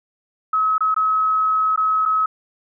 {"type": "tone with dropouts", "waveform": "sine", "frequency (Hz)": 1282, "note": "E6", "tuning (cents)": -49, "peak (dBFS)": -15, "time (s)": [0.53, 2.26], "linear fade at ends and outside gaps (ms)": 5, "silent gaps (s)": [[0.781, 0.806], [0.944, 0.963], [1.761, 1.775], [2.054, 2.058]], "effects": []}